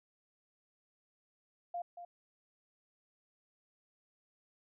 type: tone with echo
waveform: sine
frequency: 698.5 Hz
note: F5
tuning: in tune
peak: -36 dBFS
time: 1.74-1.82 s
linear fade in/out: 5 ms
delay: 230 ms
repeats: 1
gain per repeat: -9 dB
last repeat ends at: 2.05 s
effects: none